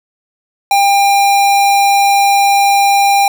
square tone, 799 Hz, G5, 33 cents sharp, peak -8 dBFS, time 0.71-3.28 s, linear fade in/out 2 ms, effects none

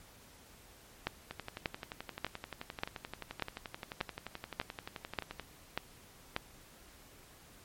two click trains, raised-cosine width 0.3 ms, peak -24 / -16 dBFS, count 48 / 10, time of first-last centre 1.31-5.397 / 1.07-6.364 s, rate 11.5 / 1.7 Hz, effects pink hiss -58 dBFS RMS until 7.64 s + MP3 64 kbps

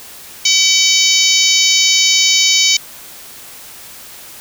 harmonic tone, 760 Hz, F#5, 46 cents sharp, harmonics 3 / 4 / 5 / 6 / 7 / 8 / 9, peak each -17 / -17 / -17 / -17 / -17 / -17 / -17 dBFS, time 0.45-2.77 s, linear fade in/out 5 ms, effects white hiss -35 dBFS RMS until 4.4 s

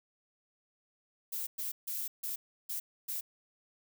violet noise bursts at uneven times, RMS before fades -37 dBFS, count 6, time 1.32-1.47 / 1.58-1.72 / 1.87-2.08 / 2.23-2.36 / 2.69-2.8 / 3.08-3.21 s, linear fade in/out 10 ms, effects none

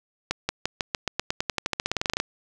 accelerating click train, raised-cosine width 0.2 ms, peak -7 dBFS, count 23, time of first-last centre 0.31-2.201 s, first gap 180 ms, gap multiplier 0.92, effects none

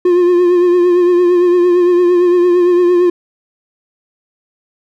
triangle tone with vibrato, 354.3 Hz, F4, 25 cents sharp, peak -5 dBFS, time 0.05-3.1 s, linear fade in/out 5 ms, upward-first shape triangle, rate 8.8 Hz, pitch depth 44 cents each way, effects none

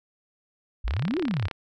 sine exponential two-way sweep, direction up then down, 43.65 to 392.7 to 79.2 Hz, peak -24 dBFS, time 0.84-1.48 s, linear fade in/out 10 ms, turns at 1.19 s
click train, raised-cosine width 0.3 ms, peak -17 dBFS, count 23, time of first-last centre 0.88-1.512 s, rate 34.8 Hz
effects none

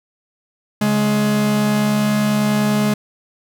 45% pulse tone pair together, 139.81 / 210 Hz, C#3 / G#3, +15 / +19 cents, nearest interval perfect fifth, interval 704 cents, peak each -23 / -15 dBFS, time 0.81-2.94 s, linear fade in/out 5 ms, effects none

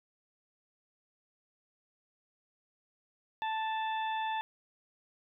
harmonic tone, 880 Hz, A5, in tune, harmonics 1 / 2 / 3 / 4, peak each -32 / -41 / -45 / -45 dBFS, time 3.42-4.41 s, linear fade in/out 0 ms, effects 12-bit

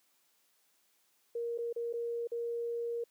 sine tone with dropouts, 469.5 Hz, A#4, 12 cents sharp, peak -33 dBFS, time 1.35-3.04 s, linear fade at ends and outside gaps 5 ms, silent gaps 1.578-1.585 / 1.728-1.761 / 1.928-1.936 / 2.273-2.317 s, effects white hiss -72 dBFS RMS until 3.1 s + high-pass 200 Hz 12 dB/octave

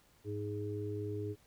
harmonic tone, 103.83 Hz, G#2, in tune, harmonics 1 / 3 / 4, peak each -39 / -43 / -40 dBFS, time 0.24-1.36 s, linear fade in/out 50 ms, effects pink hiss -67 dBFS RMS until 1.46 s

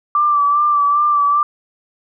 sine tone with vibrato, 1170 Hz, D6, 7 cents flat, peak -11 dBFS, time 0.15-1.43 s, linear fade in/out 2 ms, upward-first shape sine, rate 2.5 Hz, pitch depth 34 cents each way, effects none

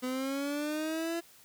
30% pulse linear sweep, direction up, 250.8 to 340 Hz, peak -29 dBFS, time 0.02-1.21 s, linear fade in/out 20 ms, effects white hiss -58 dBFS RMS until 1.44 s

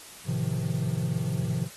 triangle chord, F dominant seventh, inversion first, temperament just, 109.13 / 130.96 / 157.15 / 174.61 Hz, A2 / C3 / Eb3 / F3, -14 / +2 / +18 / 0 cents, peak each -31 / -28 / -29 / -30 dBFS, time 0.25-1.69 s, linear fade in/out 50 ms, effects white hiss -46 dBFS RMS until 1.76 s + AAC 32 kbps

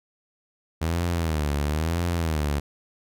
sawtooth tone with vibrato, 79.1 Hz, D#2, 29 cents sharp, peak -19 dBFS, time 0.81-2.6 s, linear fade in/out 10 ms, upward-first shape sine, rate 1 Hz, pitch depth 160 cents each way, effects none

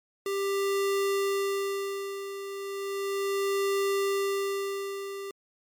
square tone with tremolo, 395.2 Hz, G4, 14 cents sharp, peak -25 dBFS, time 0.26-5.31 s, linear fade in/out 2 ms, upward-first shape sine, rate 0.35 Hz, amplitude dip 70%, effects MP3 96 kbps

